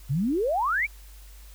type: exponential sweep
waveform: sine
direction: up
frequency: 123.47 to 2413 Hz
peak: -22 dBFS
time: 0.09-0.87 s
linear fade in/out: 20 ms
effects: added 50 Hz sine -44 dBFS peak until 1.54 s + white hiss -54 dBFS RMS until 1.54 s